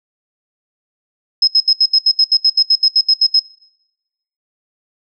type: tone bursts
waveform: sine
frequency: 5140 Hz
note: E8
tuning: 45 cents flat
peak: -7 dBFS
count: 16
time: 1.42-3.395 s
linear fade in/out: 5 ms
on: 55 ms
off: 73 ms
effects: noise-tail reverb RT60 1.0 s tail -25 dB re dry